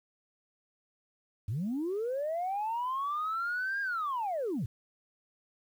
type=linear two-way sweep; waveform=sine; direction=up then down; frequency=89.8 to 1633 to 89.8 Hz; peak=-29 dBFS; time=1.48-4.66 s; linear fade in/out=5 ms; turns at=3.81 s; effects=tanh soft clip ceiling -27 dBFS + 10-bit